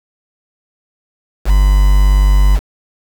triangle tone with quantisation, 49 Hz, G1, in tune, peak -4 dBFS, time 1.45-2.6 s, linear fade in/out 50 ms, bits 4, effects none

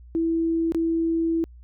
sine tone with dropouts, 329.4 Hz, E4, 1 cent flat, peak -20 dBFS, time 0.15-1.44 s, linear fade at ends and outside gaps 0 ms, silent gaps 0.721-0.747 s, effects added 60 Hz sine -43 dBFS peak until 1.63 s

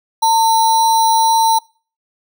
sine tone with sample-and-hold, 899 Hz, A5, 37 cents sharp, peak -9 dBFS, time 0.22-1.59 s, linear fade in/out 10 ms, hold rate 4900 Hz, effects noise-tail reverb RT60 0.4 s tail -25 dB re dry

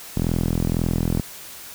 sawtooth tone with band-pass filter, 41.97 Hz, E1, 32 cents sharp, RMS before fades -22 dBFS, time 0.16-1.21 s, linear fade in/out 10 ms, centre 190 Hz, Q 1.1, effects white hiss -39 dBFS RMS until 1.74 s

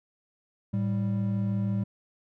triangle tone pair together, 110 / 196.18 Hz, A2 / G3, 0 / +2 cents, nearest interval minor seventh, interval 1002 cents, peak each -26 dBFS, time 0.73-1.84 s, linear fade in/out 10 ms, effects none

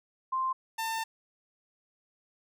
sine / sawtooth tone pair in turn, 1046.5 / 897.6 Hz, C6 / A5, 0 / +34 cents, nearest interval minor third, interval 266 cents, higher first, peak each -27 / -27 dBFS, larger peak neither, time 0.32-0.53 / 0.78-1.04 s, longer second, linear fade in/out 10 ms, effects none

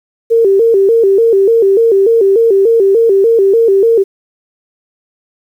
sine tone with vibrato, 423.5 Hz, G#4, 34 cents sharp, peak -5 dBFS, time 0.3-4.04 s, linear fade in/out 20 ms, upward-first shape square, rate 3.4 Hz, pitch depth 140 cents each way, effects 7-bit

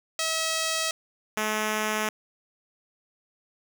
5% pulse tone pair in turn, 644 / 214.9 Hz, E5 / A3, -41 / -41 cents, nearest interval octave + perfect fifth, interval 1900 cents, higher first, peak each -14 dBFS, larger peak neither, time 0.19-0.91 / 1.37-2.09 s, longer neither, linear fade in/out 2 ms, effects none

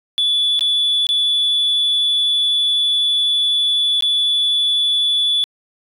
sine tone with dropouts, 3448 Hz, A7, 36 cents flat, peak -12 dBFS, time 0.18-5.44 s, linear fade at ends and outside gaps 0 ms, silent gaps 0.593-0.609 / 1.068-1.09 / 4.008-4.024 s, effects tanh soft clip ceiling -11 dBFS

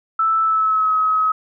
sine tone with pitch glide, 1318.5 to 1275.8 Hz, E6 to D#6, 0 to +43 cents, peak -14 dBFS, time 0.19-1.32 s, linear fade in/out 5 ms, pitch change -57 cents, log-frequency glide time 0.42-0.93 s, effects none

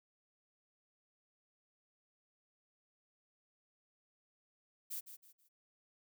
violet noise with echo, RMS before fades -42 dBFS, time 4.9-5.01 s, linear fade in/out 20 ms, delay 160 ms, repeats 3, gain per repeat -10 dB, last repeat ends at 5.49 s, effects none

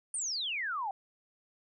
sine exponential sweep, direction down, 9397 to 750 Hz, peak -32 dBFS, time 0.14-0.91 s, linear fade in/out 2 ms, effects none

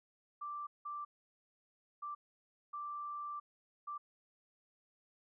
sine tone bursts at uneven times, 1174.7 Hz, D6, in tune, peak -40 dBFS, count 5, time 0.41-0.67 / 0.85-1.05 / 2.02-2.15 / 2.73-3.4 / 3.87-3.98 s, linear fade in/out 10 ms, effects none

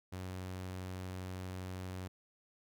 sawtooth tone, 92.5 Hz, F#2, in tune, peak -37 dBFS, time 0.12-2.08 s, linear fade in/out 10 ms, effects none

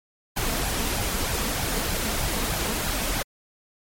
pink noise with flanger, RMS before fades -26 dBFS, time 0.36-3.23 s, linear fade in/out 10 ms, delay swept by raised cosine 1.2 to 4.5 ms, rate 3.2 Hz, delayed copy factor +0.5, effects MP3 64 kbps

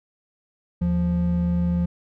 triangle tone pair together, 77.78 / 174.61 Hz, D#2 / F3, 0 / 0 cents, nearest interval octave + major second, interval 1400 cents, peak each -24 / -18 dBFS, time 0.81-1.86 s, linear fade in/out 10 ms, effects none

